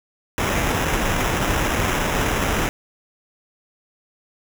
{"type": "noise with sample-and-hold", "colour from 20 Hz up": "pink", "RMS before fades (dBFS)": -21, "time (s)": [0.38, 2.69], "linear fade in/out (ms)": 0, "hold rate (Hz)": 4410, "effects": []}